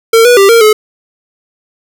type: tone with pitch steps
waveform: square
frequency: 454.4 / 487.3 / 394.1 / 462.2 / 428.6 Hz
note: A#4 / B4 / G4 / A#4 / A4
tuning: -44 / -23 / +9 / -15 / -45 cents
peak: -3 dBFS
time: 0.13-0.73 s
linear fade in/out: 5 ms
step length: 120 ms
effects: none